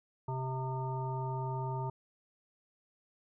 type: harmonic tone with a mistuned harmonic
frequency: 130.3 Hz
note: C3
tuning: 7 cents flat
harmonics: 1 / 3 / 5 / 7 / 9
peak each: -35 / -43 / -47 / -39 / -50 dBFS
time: 0.28-1.9 s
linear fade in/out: 5 ms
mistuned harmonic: 9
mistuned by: +53 cents
effects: none